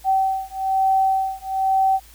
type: beating tone pair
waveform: sine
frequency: 768 / 769.1 Hz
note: G5 / G5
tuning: -36 / -33 cents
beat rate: 1.1 Hz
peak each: -20 dBFS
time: 0.04-2 s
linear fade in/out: 50 ms
effects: added 56 Hz sine -47 dBFS peak until 2.14 s + white hiss -49 dBFS RMS until 2.14 s